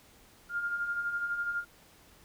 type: beating tone pair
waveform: sine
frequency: 1396.9 / 1408.9 Hz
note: F6 / F6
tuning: 0 / +15 cents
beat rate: 12 Hz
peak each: -40 / -31 dBFS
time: 0.49-1.65 s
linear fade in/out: 50 ms
effects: pink hiss -59 dBFS RMS until 2.24 s